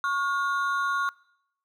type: ring-modulated tone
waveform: triangle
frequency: 1265 Hz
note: D#6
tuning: 28 cents sharp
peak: -19 dBFS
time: 0.04-1.09 s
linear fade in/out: 0 ms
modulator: 159 Hz
effects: noise-tail reverb RT60 0.8 s tail -24 dB re dry